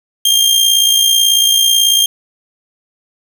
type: tone with amplitude modulation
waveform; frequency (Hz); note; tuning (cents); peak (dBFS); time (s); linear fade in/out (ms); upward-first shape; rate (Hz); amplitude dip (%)
sawtooth; 3199; G7; +34; -3; 0.25-2.06; 5; sine; 58.2; 50
effects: none